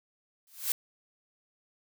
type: noise with exponential growth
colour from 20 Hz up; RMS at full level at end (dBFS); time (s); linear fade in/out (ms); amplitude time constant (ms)
blue; -25; 0.47-0.72; 2; 53
effects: none